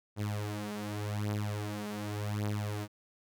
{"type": "beating tone pair", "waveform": "sawtooth", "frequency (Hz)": [103.83, 104.7], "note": ["G#2", "G#2"], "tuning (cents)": [0, 15], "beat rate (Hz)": 0.87, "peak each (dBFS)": [-33, -32], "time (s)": [0.16, 2.88], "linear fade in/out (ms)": 50, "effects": []}